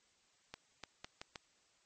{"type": "clicks", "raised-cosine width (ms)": 0.2, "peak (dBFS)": -27, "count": 5, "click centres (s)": [0.54, 0.837, 1.045, 1.215, 1.358], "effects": ["white hiss -72 dBFS RMS until 1.85 s", "MP3 32 kbps"]}